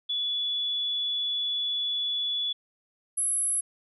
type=tone pair in turn; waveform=sine; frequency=3426 / 10858 Hz; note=A7 / F9; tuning=-47 / -50 cents; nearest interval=octave + minor sixth; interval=1997 cents; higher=second; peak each=-26 / -24 dBFS; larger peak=second; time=0.09-2.53 / 3.17-3.61 s; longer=first; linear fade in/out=10 ms; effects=none